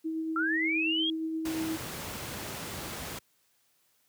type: tone with tremolo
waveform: sine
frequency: 320.6 Hz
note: E4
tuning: 48 cents flat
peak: -29 dBFS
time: 0.04-1.77 s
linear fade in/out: 20 ms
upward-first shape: sine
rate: 8.5 Hz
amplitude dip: 25%
type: linear sweep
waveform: sine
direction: up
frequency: 1318.5 to 3322 Hz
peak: -27 dBFS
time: 0.36-1.1 s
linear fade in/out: 2 ms
type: noise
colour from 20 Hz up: pink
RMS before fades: -38 dBFS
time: 1.45-3.19 s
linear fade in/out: 5 ms
effects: white hiss -70 dBFS RMS until 4.08 s + high-pass 80 Hz 12 dB/octave